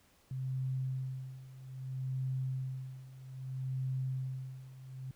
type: tone with tremolo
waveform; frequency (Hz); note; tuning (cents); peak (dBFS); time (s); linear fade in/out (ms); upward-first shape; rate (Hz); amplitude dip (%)
sine; 130.81; C3; 0; -32; 0.31-5.11; 2; sine; 0.62; 85
effects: pink hiss -67 dBFS RMS until 5.15 s